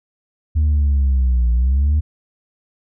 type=linear two-way sweep; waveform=sine; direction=down then up; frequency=77.78 to 58.27 to 77.78 Hz; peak=-10 dBFS; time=0.55-2.01 s; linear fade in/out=20 ms; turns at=1.52 s; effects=tanh soft clip ceiling -11 dBFS